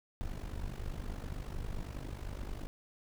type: noise with amplitude modulation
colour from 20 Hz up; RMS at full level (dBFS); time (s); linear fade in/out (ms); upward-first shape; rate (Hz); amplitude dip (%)
brown; -37; 0.21-2.67; 0; sine; 49.6; 75
effects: none

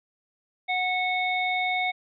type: harmonic tone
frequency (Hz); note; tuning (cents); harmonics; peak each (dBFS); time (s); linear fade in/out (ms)
735; F#5; -12; 1 / 3 / 5; -27 / -26 / -34; 0.68-1.92; 20
effects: none

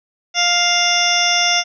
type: harmonic tone with a mistuned harmonic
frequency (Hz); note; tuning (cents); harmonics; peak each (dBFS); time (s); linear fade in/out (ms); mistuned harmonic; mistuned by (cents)
700; F5; +4; 1 / 2 / 3 / 4 / 5 / 7 / 8 / 9; -21 / -24 / -20 / -21 / -20 / -23 / -20 / -26; 0.34-1.64; 50; 7; +80
effects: none

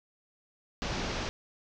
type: low-pass noise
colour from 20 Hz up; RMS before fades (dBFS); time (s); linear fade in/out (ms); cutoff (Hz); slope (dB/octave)
pink; -34; 0.82-1.29; 0; 6200; 48
effects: none

